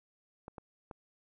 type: clicks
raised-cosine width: 1 ms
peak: -30 dBFS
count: 3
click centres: 0.481 / 0.582 / 0.912 s
effects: none